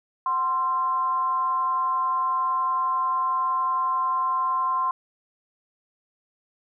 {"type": "tone with frequency modulation", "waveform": "sine", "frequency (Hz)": 1046.5, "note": "C6", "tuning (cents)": 0, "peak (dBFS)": -21, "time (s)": [0.26, 4.91], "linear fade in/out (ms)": 2, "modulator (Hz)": 302, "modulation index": 0.34, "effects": []}